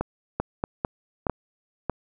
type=two click trains; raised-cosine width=1 ms; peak=-11 / -10 dBFS; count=4 / 3; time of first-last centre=0.01-1.897 / 0.4-1.297 s; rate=1.59 / 2.23 Hz; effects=none